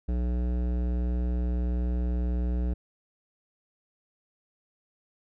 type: tone with hard clipping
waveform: sine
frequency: 60.7 Hz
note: B1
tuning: 29 cents flat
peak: -27 dBFS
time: 0.08-2.74 s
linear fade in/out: 10 ms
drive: 15 dB
effects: none